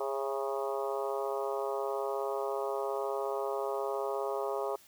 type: harmonic tone with a mistuned harmonic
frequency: 137 Hz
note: C#3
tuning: 20 cents flat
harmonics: 3 / 4 / 5 / 6 / 7 / 8 / 9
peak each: -35 / -37 / -39 / -41 / -42 / -43 / -44 dBFS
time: 0-4.76 s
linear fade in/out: 5 ms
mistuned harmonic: 5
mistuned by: -37 cents
effects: white hiss -59 dBFS RMS until 4.87 s